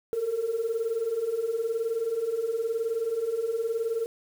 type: beating tone pair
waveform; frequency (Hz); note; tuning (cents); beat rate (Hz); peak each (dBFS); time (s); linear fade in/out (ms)
sine; 440.4 / 459.4; A4 / A#4; +2 / -25; 19; -31 / -26; 0.13-4.06; 0
effects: tanh soft clip ceiling -20 dBFS + 8-bit